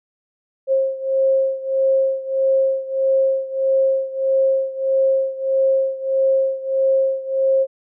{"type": "beating tone pair", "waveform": "sine", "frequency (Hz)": [534, 535.6], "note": ["C5", "C5"], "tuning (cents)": [35, 40], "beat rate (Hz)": 1.6, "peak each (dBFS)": [-17, -20], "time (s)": [0.67, 7.67], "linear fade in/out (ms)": 50, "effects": []}